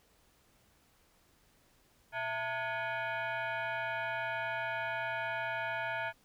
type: tone with frequency modulation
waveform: sine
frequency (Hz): 119.2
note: A#2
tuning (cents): +39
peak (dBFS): -33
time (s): 2.12-6.13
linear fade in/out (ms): 50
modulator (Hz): 782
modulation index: 2.6
effects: pink hiss -68 dBFS RMS until 6.24 s